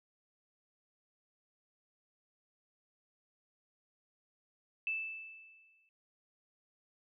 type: tone with exponential decay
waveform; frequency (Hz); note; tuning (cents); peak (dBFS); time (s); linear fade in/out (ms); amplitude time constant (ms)
sine; 2637; E7; 0; -31; 4.87-5.89; 1; 220
effects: none